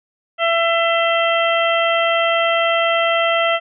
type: harmonic tone with a mistuned harmonic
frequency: 670 Hz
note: E5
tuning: 28 cents sharp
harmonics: 1 / 2 / 3 / 4 / 5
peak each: -17 / -20 / -22 / -23 / -24 dBFS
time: 0.38-3.6 s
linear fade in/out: 50 ms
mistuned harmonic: 5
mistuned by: -100 cents
effects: none